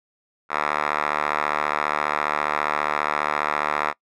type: tone with band-pass filter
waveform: 5% pulse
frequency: 74.8 Hz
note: D2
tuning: 32 cents sharp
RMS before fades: -24 dBFS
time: 0.49-3.94 s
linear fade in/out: 50 ms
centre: 1400 Hz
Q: 6.2
effects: noise-tail reverb RT60 0.1 s tail -23 dB re dry